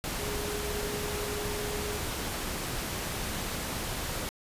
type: tone in noise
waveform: sine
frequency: 415.3 Hz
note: G#4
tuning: in tune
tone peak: -36 dBFS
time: 0.19-1.98 s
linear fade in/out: 0 ms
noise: pink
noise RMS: -34 dBFS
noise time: 0.04-4.29 s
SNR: -5 dB
effects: resampled to 32000 Hz